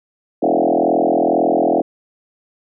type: tone with frequency modulation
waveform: sine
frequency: 502 Hz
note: B4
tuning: 28 cents sharp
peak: -12 dBFS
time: 0.42-1.82 s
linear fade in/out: 10 ms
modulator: 42.1 Hz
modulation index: 5.8
effects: none